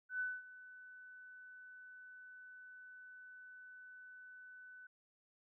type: tone with ADSR envelope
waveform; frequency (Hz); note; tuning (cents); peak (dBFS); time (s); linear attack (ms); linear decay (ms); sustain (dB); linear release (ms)
sine; 1500; F#6; +23; -35; 0.09-4.87; 110; 220; -18; 5
effects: none